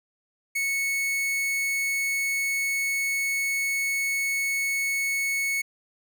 45% pulse tone, 2208 Hz, C#7, 7 cents flat, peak -24 dBFS, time 0.55-5.62 s, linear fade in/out 10 ms, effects none

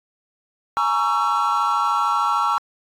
triangle chord, A# half-diminished seventh, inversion third, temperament just, 839.1 / 932.3 / 1118.8 / 1342.6 Hz, G#5 / A#5 / C#6 / E6, +18 / 0 / +16 / +31 cents, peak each -23 / -22 / -20 / -19 dBFS, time 0.77-2.58 s, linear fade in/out 0 ms, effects tanh soft clip ceiling -7 dBFS + AAC 48 kbps

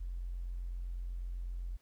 triangle tone with tanh clipping, 43.98 Hz, F1, 13 cents sharp, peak -36 dBFS, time 0-1.77 s, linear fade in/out 10 ms, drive 2 dB, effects pink hiss -72 dBFS RMS until 1.81 s

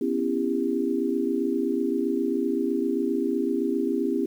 sine chord, C# half-diminished seventh, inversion third, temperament just, 249.5 / 277.2 / 332.6 / 399.1 Hz, B3 / C#4 / E4 / G4, +18 / 0 / +16 / +31 cents, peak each -28 dBFS, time 0.01-4.26 s, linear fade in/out 5 ms, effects 9-bit

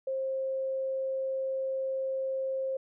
sine tone, 531 Hz, C5, 25 cents sharp, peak -29 dBFS, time 0.07-2.77 s, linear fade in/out 5 ms, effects none

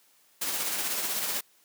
white noise with tremolo, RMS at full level -29 dBFS, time 0.41-1.41 s, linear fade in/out 10 ms, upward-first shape sine, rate 16 Hz, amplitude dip 35%, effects white hiss -63 dBFS RMS until 1.64 s + high-pass 200 Hz 12 dB/octave

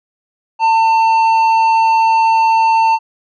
sine tone with tanh clipping, 898 Hz, A5, 35 cents sharp, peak -10 dBFS, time 0.59-2.99 s, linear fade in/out 50 ms, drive 8 dB, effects none

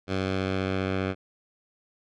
10% pulse tone with low-pass filter sweep, 95 Hz, F#2, 46 cents sharp, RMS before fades -28 dBFS, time 0.07-1.15 s, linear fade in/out 50 ms, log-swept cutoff 4200 to 2600 Hz, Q 1.1, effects none

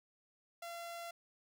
sawtooth tone, 683 Hz, F5, 39 cents flat, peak -40 dBFS, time 0.62-1.11 s, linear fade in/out 5 ms, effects none

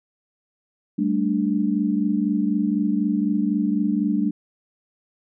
sine chord, G suspended second, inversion none, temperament equal, 196 / 220 / 293.7 Hz, G3 / A3 / D4, 0 / 0 / 0 cents, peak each -23 dBFS, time 0.98-4.31 s, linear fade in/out 10 ms, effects none

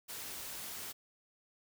white noise, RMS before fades -44 dBFS, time 0.08-0.93 s, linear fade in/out 20 ms, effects none

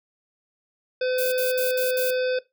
harmonic tone, 508 Hz, B4, 49 cents sharp, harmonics 1 / 3 / 5 / 7 / 9 / 10, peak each -22 / -32 / -36 / -39 / -41 / -42 dBFS, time 1.01-2.39 s, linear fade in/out 5 ms
violet noise bursts, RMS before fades -30 dBFS, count 5, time 1.18-2.108 s, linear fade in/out 5 ms, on 140 ms, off 57 ms
effects noise-tail reverb RT60 0.2 s tail -18 dB re dry

